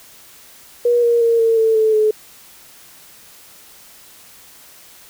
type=tone with pitch steps; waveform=sine; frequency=480 / 471.2 / 462.6 / 454.1 / 445.8 / 437.6 / 429.6 Hz; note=B4 / A#4 / A#4 / A#4 / A4 / A4 / A4; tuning=-49 / +19 / -13 / -45 / +23 / -9 / -41 cents; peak=-11 dBFS; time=0.85-2.11 s; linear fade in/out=5 ms; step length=180 ms; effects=white hiss -44 dBFS RMS until 5.09 s